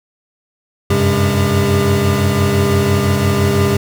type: tone cluster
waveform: square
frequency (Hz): 91.5 / 97.4 / 133.1 / 202.1 / 400.4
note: F#2 / G2 / C3 / G#3 / G4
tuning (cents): -19 / -11 / +30 / -47 / +37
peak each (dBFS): -19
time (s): 0.9-3.77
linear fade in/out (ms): 5
effects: none